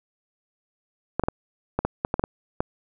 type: clicks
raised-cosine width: 1 ms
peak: -8 dBFS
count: 10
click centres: 1.196 / 1.237 / 1.285 / 1.79 / 1.85 / 2.049 / 2.141 / 2.195 / 2.239 / 2.605 s
effects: none